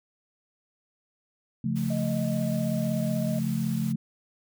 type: chord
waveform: sine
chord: Db augmented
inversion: none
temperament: equal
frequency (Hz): 138.59 / 174.61 / 220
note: Db3 / F3 / A3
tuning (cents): 0 / 0 / 0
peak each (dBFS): -30 / -30 / -28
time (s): 1.64-3.96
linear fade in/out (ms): 5
type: noise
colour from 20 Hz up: white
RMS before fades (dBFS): -45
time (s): 1.75-3.93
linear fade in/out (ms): 20
type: tone with vibrato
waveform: sine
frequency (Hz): 623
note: D#5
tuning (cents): +2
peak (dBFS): -33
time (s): 1.9-3.39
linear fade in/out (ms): 5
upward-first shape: sine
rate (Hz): 16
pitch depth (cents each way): 20
effects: none